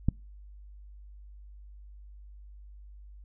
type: click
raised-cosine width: 5 ms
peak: -11 dBFS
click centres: 0.086 s
effects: noise-tail reverb RT60 0.3 s tail -26 dB re dry + added 50 Hz sine -46 dBFS peak until 3.24 s